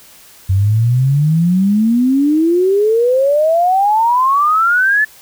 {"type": "exponential sweep", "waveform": "sine", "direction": "up", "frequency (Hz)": [92.5, 1760], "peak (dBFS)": -9, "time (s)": [0.49, 5.05], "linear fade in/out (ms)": 10, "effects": ["white hiss -42 dBFS RMS until 5.21 s"]}